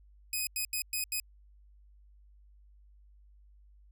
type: tone bursts at uneven times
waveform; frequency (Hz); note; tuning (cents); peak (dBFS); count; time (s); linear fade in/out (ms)
5% pulse; 2508; D#7; +13; -22; 5; 0.33-0.47 / 0.56-0.65 / 0.73-0.82 / 0.93-1.04 / 1.12-1.2; 2
effects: added 50 Hz sine -56 dBFS peak until 3.91 s